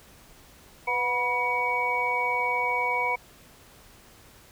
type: tone cluster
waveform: sine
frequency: 496.7 / 729 / 975 / 2254 Hz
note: B4 / F#5 / B5 / C#7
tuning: +10 / -26 / -23 / +28 cents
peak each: -33 / -33 / -27 / -27 dBFS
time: 0.87-3.16 s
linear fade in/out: 10 ms
effects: pink hiss -53 dBFS RMS until 4.51 s